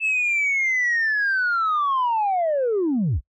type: linear sweep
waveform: sine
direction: down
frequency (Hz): 2637 to 45.41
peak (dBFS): -17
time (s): 0-3.21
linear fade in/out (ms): 50
effects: noise-tail reverb RT60 0.1 s tail -26 dB re dry + tanh soft clip ceiling -16 dBFS